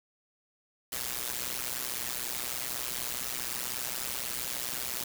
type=noise with amplitude modulation; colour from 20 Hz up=white; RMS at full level=-31 dBFS; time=0.92-5.04 s; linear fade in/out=5 ms; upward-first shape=sine; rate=124 Hz; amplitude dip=95%; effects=none